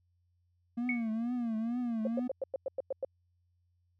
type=tone with vibrato; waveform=triangle; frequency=233.1 Hz; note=A#3; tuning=in tune; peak=-29 dBFS; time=0.77-2.28 s; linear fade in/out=10 ms; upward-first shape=triangle; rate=2.2 Hz; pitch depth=130 cents each way
type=tone with exponential decay; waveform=sine; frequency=2217 Hz; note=C#7; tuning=in tune; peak=-28 dBFS; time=0.89-1.1 s; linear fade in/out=2 ms; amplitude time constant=45 ms
type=tone bursts; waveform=sine; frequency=534 Hz; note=C5; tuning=35 cents sharp; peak=-30 dBFS; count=9; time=2.05-3.048 s; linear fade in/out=2 ms; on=22 ms; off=100 ms
effects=added 88 Hz sine -70 dBFS peak until 3.99 s